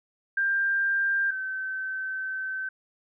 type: tone pair in turn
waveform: sine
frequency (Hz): 1590 / 1537.6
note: G6 / G6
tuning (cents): +24 / -34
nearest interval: minor second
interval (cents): 58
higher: first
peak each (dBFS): -22 / -29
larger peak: first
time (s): 0.37-1.31 / 1.31-2.69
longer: second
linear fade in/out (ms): 5
effects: none